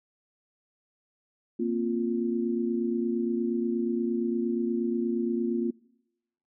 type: chord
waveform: sine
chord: Bb suspended second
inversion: none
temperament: equal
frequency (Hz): 233.1 / 261.6 / 349.2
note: Bb3 / C4 / F4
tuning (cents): 0 / 0 / 0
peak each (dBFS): -28 / -33 / -29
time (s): 1.59-5.71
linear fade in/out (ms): 10
effects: noise-tail reverb RT60 0.9 s tail -25 dB re dry